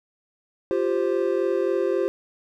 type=chord; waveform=triangle; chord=F suspended second; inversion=none; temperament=just; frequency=349.2 / 392.9 / 523.8 Hz; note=F4 / G4 / C5; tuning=0 / +4 / +2 cents; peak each=-23 / -22 / -24 dBFS; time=0.71-2.08 s; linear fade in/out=0 ms; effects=none